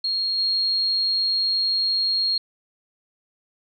sine tone with level steps, 4263 Hz, C8, 32 cents sharp, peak -21 / -19 dBFS, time 0.04-2.38 s, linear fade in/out 5 ms, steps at 0.38 s, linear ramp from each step 5 ms, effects none

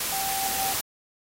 sine tone in noise, 776 Hz, G5, 18 cents flat, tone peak -29 dBFS, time 0.12-0.73 s, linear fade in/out 5 ms, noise white, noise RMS -28 dBFS, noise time 0-0.81 s, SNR -4 dB, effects AAC 48 kbps

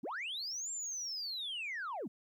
sine linear two-way sweep, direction up then down, 155.56 to 7459 to 155.56 Hz, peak -36 dBFS, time 0.03-2.08 s, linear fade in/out 10 ms, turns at 0.71 s, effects tanh soft clip ceiling -35 dBFS + 13-bit

